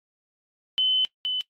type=tone pair in turn; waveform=sine; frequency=3041 / 3017 Hz; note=F#7 / F#7; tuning=+47 / +33 cents; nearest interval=unison; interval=14 cents; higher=first; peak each=-19 / -23 dBFS; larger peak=first; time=0.78-1.05 / 1.25-1.41 s; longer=first; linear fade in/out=0 ms; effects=noise-tail reverb RT60 0.1 s tail -19 dB re dry + AAC 48 kbps